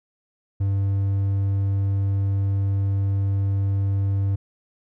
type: tone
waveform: triangle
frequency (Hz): 98.4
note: G2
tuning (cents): +7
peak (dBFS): -17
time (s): 0.6-4.36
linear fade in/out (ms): 10
effects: none